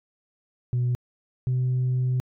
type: tone pair in turn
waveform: sine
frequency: 123.2 / 127.1 Hz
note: B2 / C3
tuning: -4 / -50 cents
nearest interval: minor second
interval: 54 cents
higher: second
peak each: -19 dBFS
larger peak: neither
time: 0.73-0.95 / 1.47-2.2 s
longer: second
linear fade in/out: 0 ms
effects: tanh soft clip ceiling -19 dBFS